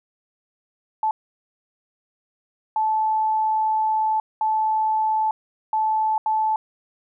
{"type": "tone bursts at uneven times", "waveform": "sine", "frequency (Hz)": 871, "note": "A5", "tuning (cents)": -18, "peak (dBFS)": -18, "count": 5, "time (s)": [[1.03, 1.11], [2.76, 4.2], [4.41, 5.31], [5.73, 6.18], [6.26, 6.56]], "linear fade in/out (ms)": 2, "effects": []}